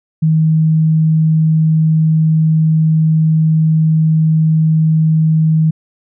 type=tone; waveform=sine; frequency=158.4 Hz; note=D#3; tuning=31 cents sharp; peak=-8 dBFS; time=0.22-5.71 s; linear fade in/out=10 ms; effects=none